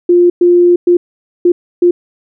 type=tone bursts at uneven times; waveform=sine; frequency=351.3 Hz; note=F4; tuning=10 cents sharp; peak=-4 dBFS; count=5; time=0.09-0.3 / 0.41-0.76 / 0.87-0.97 / 1.45-1.52 / 1.82-1.91 s; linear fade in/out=5 ms; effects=none